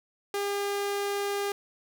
sawtooth tone, 403.2 Hz, G4, 49 cents sharp, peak -24 dBFS, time 0.34-1.52 s, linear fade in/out 2 ms, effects none

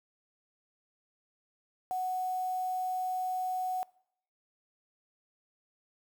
sine tone with quantisation, 740 Hz, F#5, in tune, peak -30 dBFS, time 1.91-3.83 s, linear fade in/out 0 ms, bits 8, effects noise-tail reverb RT60 0.7 s tail -23 dB re dry

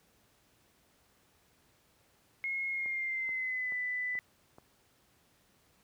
sine tone with pitch glide, 2161 to 1993.1 Hz, C#7 to B6, -45 to +15 cents, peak -32 dBFS, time 2.44-4.19 s, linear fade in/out 0 ms, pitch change -140 cents, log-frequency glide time 2.69-3.75 s
click train, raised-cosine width 1 ms, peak -38 dBFS, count 5, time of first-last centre 2.86-4.584 s, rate 2.32 Hz
effects pink hiss -68 dBFS RMS until 5.83 s + high-pass 60 Hz 12 dB/octave

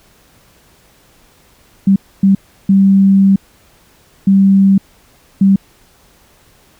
sine tone bursts at uneven times, 194.9 Hz, G3, 10 cents flat, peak -5 dBFS, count 5, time 1.87-1.96 / 2.23-2.35 / 2.69-3.36 / 4.27-4.78 / 5.41-5.56 s, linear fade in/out 5 ms, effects pink hiss -49 dBFS RMS until 6.79 s

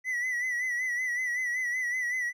triangle tone with vibrato, 1975.5 Hz, B6, in tune, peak -26 dBFS, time 0.04-2.33 s, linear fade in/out 50 ms, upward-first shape sine, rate 5.3 Hz, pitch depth 60 cents each way, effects none

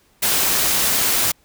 white noise, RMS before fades -18 dBFS, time 0.22-1.32 s, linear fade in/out 10 ms, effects pink hiss -58 dBFS RMS until 1.44 s

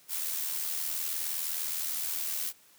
blue noise with amplitude modulation, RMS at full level -31 dBFS, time 0.08-2.53 s, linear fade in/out 50 ms, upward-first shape sine, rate 79.4 Hz, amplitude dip 50%, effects white hiss -60 dBFS RMS until 2.78 s + high-pass 80 Hz 12 dB/octave

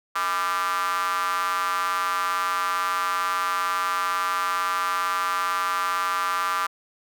square tone with high-pass filter, 91.1 Hz, F#2, 26 cents flat, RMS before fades -25 dBFS, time 0.15-6.67 s, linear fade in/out 10 ms, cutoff 1200 Hz, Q 5.9, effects none

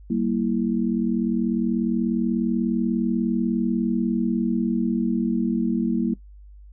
sine chord, E diminished, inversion first, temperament equal with one note detuned, 192.96 / 233.1 / 329.6 Hz, G3 / Bb3 / E4, -27 / 0 / 0 cents, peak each -25 / -22 / -27 dBFS, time 0.1-6.14 s, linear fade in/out 5 ms, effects noise-tail reverb RT60 0.1 s tail -19 dB re dry + added 50 Hz sine -42 dBFS peak until 6.72 s

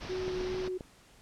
pink low-pass noise, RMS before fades -42 dBFS, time 0-0.69 s, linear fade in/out 20 ms, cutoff 6000 Hz, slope 96 dB/octave
sine tone with vibrato, 369.1 Hz, F#4, 4 cents flat, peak -32 dBFS, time 0.09-0.78 s, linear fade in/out 10 ms, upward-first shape triangle, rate 2.4 Hz, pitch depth 12 cents each way
click train, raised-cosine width 2 ms, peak -27 dBFS, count 5, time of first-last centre 0.28-0.808 s, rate 7.57 Hz
effects pink hiss -59 dBFS RMS until 1.21 s + low-pass 10000 Hz 12 dB/octave

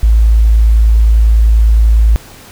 sine tone, 55 Hz, A1, in tune, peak -4 dBFS, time 0.03-2.16 s, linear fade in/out 0 ms, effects pink hiss -36 dBFS RMS until 2.51 s

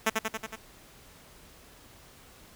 5% pulse tone with echo, 220.9 Hz, A3, 7 cents sharp, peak -11 dBFS, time 0.06-0.1 s, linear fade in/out 10 ms, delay 92 ms, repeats 5, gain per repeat -3 dB, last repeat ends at 0.56 s, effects pink hiss -54 dBFS RMS until 2.55 s

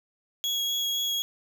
35% pulse tone with vibrato, 3326 Hz, G#7, 2 cents sharp, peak -24 dBFS, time 0.44-1.22 s, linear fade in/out 0 ms, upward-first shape sine, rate 3.9 Hz, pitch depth 10 cents each way, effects none

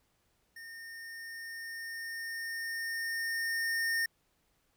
square tone with level ramp, 1827 Hz, A#6, 35 cents flat, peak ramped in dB -46 to -29 dBFS, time 0.56-4.06 s, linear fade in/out 5 ms, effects pink hiss -74 dBFS RMS until 4.76 s

